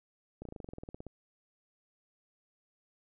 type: slowing click train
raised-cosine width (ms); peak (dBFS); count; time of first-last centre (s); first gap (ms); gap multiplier
2; -30; 15; 0.42-1.067; 33; 1.05
effects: none